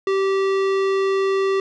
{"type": "tone with tanh clipping", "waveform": "sine", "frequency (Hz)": 388.2, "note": "G4", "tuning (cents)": -17, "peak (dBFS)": -19, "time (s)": [0.07, 1.6], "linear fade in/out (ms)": 2, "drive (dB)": 18, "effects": []}